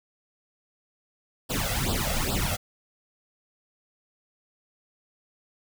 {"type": "noise with flanger", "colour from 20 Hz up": "pink", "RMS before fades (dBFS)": -27, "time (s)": [1.49, 2.57], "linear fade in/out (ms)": 20, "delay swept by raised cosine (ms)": [0.23, 1.53], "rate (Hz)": 2.4, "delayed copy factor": 0.95, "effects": []}